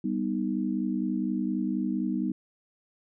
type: chord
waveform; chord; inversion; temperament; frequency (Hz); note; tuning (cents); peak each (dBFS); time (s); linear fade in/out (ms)
sine; G augmented; none; equal; 196 / 246.9 / 311.1; G3 / B3 / D#4; 0 / 0 / 0; -30 / -30 / -31; 0.04-2.32; 5
effects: none